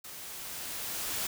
white noise with level ramp, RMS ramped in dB -45 to -33 dBFS, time 0.04-1.27 s, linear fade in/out 5 ms, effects none

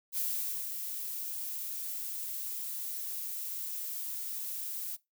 violet noise with ADSR envelope, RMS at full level -32 dBFS, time 0.12-4.97 s, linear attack 53 ms, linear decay 490 ms, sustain -6 dB, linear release 26 ms, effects noise-tail reverb RT60 0.2 s tail -21 dB re dry

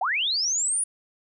sine linear sweep, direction up, 663 to 9830 Hz, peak -22 dBFS, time 0.01-0.84 s, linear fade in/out 5 ms, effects none

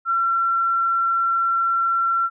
sine tone, 1358 Hz, F6, 49 cents flat, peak -17 dBFS, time 0.05-2.3 s, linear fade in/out 50 ms, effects none

